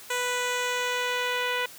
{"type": "tone with low-pass filter sweep", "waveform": "10% pulse", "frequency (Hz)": 493.9, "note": "B4", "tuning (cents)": 0, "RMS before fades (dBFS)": -28, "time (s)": [0.1, 1.66], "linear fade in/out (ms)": 5, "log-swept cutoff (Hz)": [9900, 3300], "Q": 1.2, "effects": ["white hiss -46 dBFS RMS until 1.78 s", "high-pass 100 Hz 12 dB/octave"]}